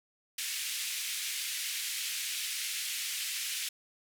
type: band-pass noise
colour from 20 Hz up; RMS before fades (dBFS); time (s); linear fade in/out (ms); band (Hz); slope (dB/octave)
pink; -36; 0.38-3.69; 5; 2200 to 14000; 24
effects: none